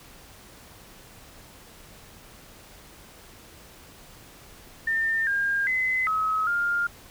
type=tone with pitch steps; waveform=sine; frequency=1804 / 1611 / 2034 / 1280 / 1405 Hz; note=A6 / G6 / C7 / D#6 / F6; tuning=+43 / +47 / -50 / +49 / +10 cents; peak=-22 dBFS; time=4.87-6.87 s; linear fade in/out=5 ms; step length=400 ms; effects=pink hiss -49 dBFS RMS until 7.1 s